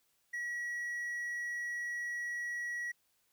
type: tone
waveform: triangle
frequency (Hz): 1922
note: B6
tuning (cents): -48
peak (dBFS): -34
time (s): 0.33-2.92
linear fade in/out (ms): 10
effects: white hiss -75 dBFS RMS until 3.32 s